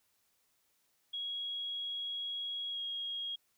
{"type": "tone with pitch glide", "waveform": "sine", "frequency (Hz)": [3313, 3277], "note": ["G#7", "G#7"], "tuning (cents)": [-5, -24], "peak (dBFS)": -36, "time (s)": [1.13, 3.36], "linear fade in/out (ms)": 10, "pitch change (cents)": -19, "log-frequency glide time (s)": [2.71, 2.79], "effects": ["white hiss -75 dBFS RMS until 3.57 s"]}